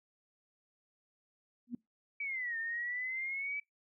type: tone with exponential growth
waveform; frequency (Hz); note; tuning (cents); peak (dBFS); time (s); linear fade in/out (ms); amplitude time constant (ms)
sine; 240.7; B3; -44; -32; 1.67-1.75; 5; 16
type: exponential two-way sweep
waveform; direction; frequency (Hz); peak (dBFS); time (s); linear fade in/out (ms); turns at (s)
sine; down then up; 2307 to 1803 to 2307; -35; 2.2-3.6; 5; 2.58
effects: noise-tail reverb RT60 0.2 s tail -25 dB re dry